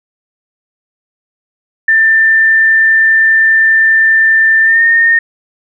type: tone with pitch glide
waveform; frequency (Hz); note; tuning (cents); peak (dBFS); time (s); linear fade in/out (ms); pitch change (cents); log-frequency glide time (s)
sine; 1785 to 1833.1; A6 to A#6; +24 to -30; -5; 1.88-5.19; 5; +46; 4.64-4.82
effects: none